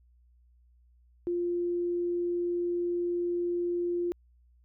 sine tone, 349.2 Hz, F4, in tune, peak -27 dBFS, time 1.27-4.12 s, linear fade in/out 0 ms, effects added 60 Hz sine -59 dBFS peak until 4.64 s

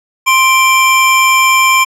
square tone pair together, 1048.4 / 2349 Hz, C6 / D7, +3 / 0 cents, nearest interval octave + major second, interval 1397 cents, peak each -10 dBFS, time 0.26-1.85 s, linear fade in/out 20 ms, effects low-pass 12000 Hz 12 dB/octave

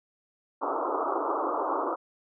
white band-pass noise, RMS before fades -29 dBFS, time 0.61-1.96 s, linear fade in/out 20 ms, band 280 to 1300 Hz, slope 96 dB/octave, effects none

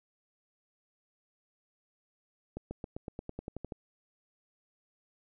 accelerating click train, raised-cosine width 2 ms, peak -25 dBFS, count 12, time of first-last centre 2.57-3.722 s, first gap 140 ms, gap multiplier 0.94, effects none

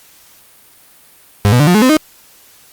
35% pulse tone with pitch steps, 102.1 / 122.83 / 147.77 / 177.77 / 213.9 / 257.3 / 309.5 Hz, G#2 / B2 / D3 / F3 / A3 / C4 / D#4, -29 / -9 / +11 / +31 / -49 / -29 / -9 cents, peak -5 dBFS, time 1.45-1.968 s, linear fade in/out 0 ms, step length 74 ms, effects white hiss -45 dBFS RMS until 2.72 s + Opus 48 kbps

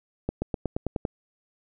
accelerating click train, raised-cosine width 2 ms, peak -13 dBFS, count 8, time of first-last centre 0.29-1.052 s, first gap 130 ms, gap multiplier 0.94, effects none

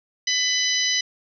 harmonic tone, 999 Hz, B5, 20 cents sharp, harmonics 2 / 3 / 4 / 5 / 6, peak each -26 / -26 / -26 / -26 / -26 dBFS, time 0.27-1.01 s, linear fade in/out 5 ms, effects none

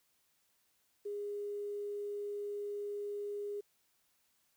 sine tone with quantisation, 410 Hz, G#4, 22 cents flat, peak -37 dBFS, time 1.05-3.61 s, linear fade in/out 10 ms, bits 11, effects white hiss -75 dBFS RMS until 4.56 s

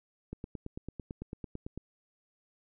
click train, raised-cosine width 3 ms, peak -26 dBFS, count 14, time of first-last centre 0.33-1.776 s, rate 8.99 Hz, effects none

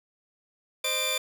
sawtooth tone cluster, 520 / 614 / 2374 / 3532 Hz, C5 / D#5 / D7 / A7, -11 / -23 / +18 / +6 cents, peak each -30 / -32 / -27 / -26 dBFS, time 0.84-1.18 s, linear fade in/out 5 ms, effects none

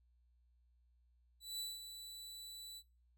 sawtooth tone with ADSR envelope, 3965 Hz, B7, 6 cents sharp, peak -37 dBFS, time 1.4-2.83 s, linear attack 190 ms, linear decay 200 ms, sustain -9 dB, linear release 57 ms, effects noise-tail reverb RT60 0.4 s tail -24 dB re dry + added 60 Hz sine -69 dBFS peak until 3.17 s

